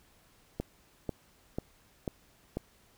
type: click train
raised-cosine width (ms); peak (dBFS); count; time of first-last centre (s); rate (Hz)
2; -19; 5; 0.6-2.57; 2.03
effects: pink hiss -64 dBFS RMS until 2.97 s